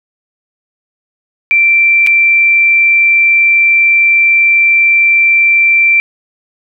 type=tone with dropouts; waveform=sine; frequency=2349 Hz; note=D7; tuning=in tune; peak=-5 dBFS; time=1.51-6 s; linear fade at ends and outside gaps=0 ms; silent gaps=2.065-2.071 s; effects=none